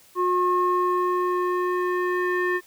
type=tone with low-pass filter sweep; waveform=square; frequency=360.2 Hz; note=F#4; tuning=46 cents flat; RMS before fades=-23 dBFS; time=0.15-2.61 s; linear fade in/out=50 ms; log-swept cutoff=1000 to 1800 Hz; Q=4.4; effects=white hiss -54 dBFS RMS until 2.66 s